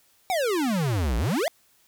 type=exponential two-way sweep; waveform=square; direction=down then up; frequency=784 to 53.9 to 725 Hz; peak=-23 dBFS; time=0.3-1.48 s; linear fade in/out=0 ms; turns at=1.17 s; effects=white hiss -62 dBFS RMS until 1.87 s